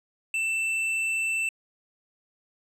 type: tone with hard clipping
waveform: sine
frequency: 2665 Hz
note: E7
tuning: 18 cents sharp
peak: -26 dBFS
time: 0.34-1.49 s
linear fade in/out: 2 ms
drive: 7 dB
effects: low-pass 12000 Hz 12 dB/octave